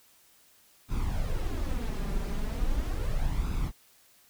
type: noise with flanger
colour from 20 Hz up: brown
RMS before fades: -29 dBFS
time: 0.88-3.72 s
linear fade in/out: 50 ms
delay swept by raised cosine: 0.8 to 5.1 ms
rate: 0.38 Hz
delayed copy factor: +0.6
effects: white hiss -61 dBFS RMS until 4.29 s